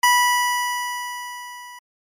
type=tone with level ramp; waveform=25% pulse; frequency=980 Hz; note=B5; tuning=14 cents flat; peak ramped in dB=-8 to -34 dBFS; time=0.03-1.79 s; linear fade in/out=5 ms; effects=MP3 64 kbps